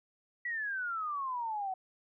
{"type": "exponential sweep", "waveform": "sine", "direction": "down", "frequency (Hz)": [1961, 739], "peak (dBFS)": -33, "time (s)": [0.45, 1.74], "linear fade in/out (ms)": 5, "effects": []}